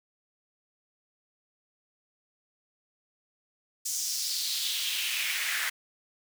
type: noise with high-pass filter sweep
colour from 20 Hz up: pink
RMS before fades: -31 dBFS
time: 3.85-5.7 s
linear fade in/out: 10 ms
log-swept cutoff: 6600 to 1700 Hz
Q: 2.9
effects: none